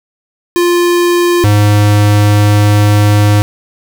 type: tone pair in turn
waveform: square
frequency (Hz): 349.2 / 103.82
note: F4 / G#2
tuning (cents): 0 / 0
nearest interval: octave + major sixth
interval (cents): 2100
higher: first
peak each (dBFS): -8 / -6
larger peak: second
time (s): 0.56-1.44 / 1.44-3.42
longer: second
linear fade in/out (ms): 0
effects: none